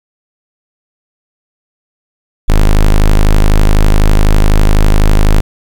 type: tone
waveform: square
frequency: 26 Hz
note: G#0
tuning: 3 cents sharp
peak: -4 dBFS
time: 2.48-5.41 s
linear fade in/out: 10 ms
effects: 7-bit